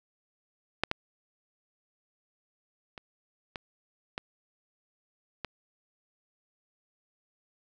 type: clicks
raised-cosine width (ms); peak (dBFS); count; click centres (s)
0.3; -9 / -12 / -26 / -20 / -17 / -18; 6; 0.836 / 0.914 / 2.978 / 3.558 / 4.179 / 5.447
effects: none